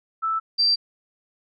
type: tone pair in turn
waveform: sine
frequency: 1318 / 4697 Hz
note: E6 / D8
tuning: -1 / -1 cents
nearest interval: octave + minor seventh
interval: 2200 cents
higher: second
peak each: -21 / -16 dBFS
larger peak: second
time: 0.22-0.4 / 0.58-0.76 s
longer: neither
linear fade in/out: 20 ms
effects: none